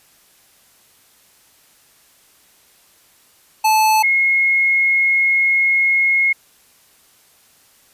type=tone pair in turn; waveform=square / sine; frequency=870 / 2160 Hz; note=A5 / C#7; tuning=-20 / -45 cents; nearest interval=octave + major third; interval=1575 cents; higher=second; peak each=-12 dBFS; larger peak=neither; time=3.64-4.03 / 4.03-6.33 s; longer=second; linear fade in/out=10 ms; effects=white hiss -53 dBFS RMS until 7.93 s + resampled to 32000 Hz